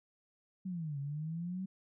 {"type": "exponential two-way sweep", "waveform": "sine", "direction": "down then up", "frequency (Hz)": [192.6, 137.9, 192.6], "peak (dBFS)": -36, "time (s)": [0.65, 1.66], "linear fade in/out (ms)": 10, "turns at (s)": 0.99, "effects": []}